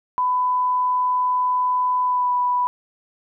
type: tone with pitch glide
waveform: sine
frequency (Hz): 1000 to 987.4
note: B5 to B5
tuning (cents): +21 to -1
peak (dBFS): -17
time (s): 0.18-2.67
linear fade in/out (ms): 0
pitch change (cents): -22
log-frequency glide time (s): 2.04-2.33
effects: none